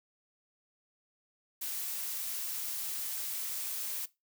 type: noise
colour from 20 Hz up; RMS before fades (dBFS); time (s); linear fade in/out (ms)
blue; -37; 1.61-4.06; 10
effects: noise-tail reverb RT60 0.2 s tail -18 dB re dry